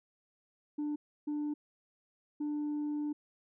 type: tone bursts at uneven times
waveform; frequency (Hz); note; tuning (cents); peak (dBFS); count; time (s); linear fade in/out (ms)
sine; 296.4; D4; +16; -30; 3; 0.78-0.96 / 1.27-1.54 / 2.4-3.13; 10
effects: tanh soft clip ceiling -31 dBFS